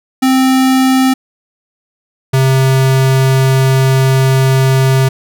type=tone pair in turn; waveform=square; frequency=261.6 / 132.7 Hz; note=C4 / C3; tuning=0 / +25 cents; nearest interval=octave; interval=1175 cents; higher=first; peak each=-8 dBFS; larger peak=neither; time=0.22-1.14 / 2.33-5.09 s; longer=second; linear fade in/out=10 ms; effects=none